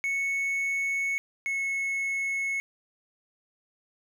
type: tone pair in turn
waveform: triangle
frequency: 2209 / 2191 Hz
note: C#7 / C#7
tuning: -7 / -21 cents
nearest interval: unison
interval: 14 cents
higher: first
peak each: -24 / -25 dBFS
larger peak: first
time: 0.04-1.18 / 1.46-2.6 s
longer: neither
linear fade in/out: 0 ms
effects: none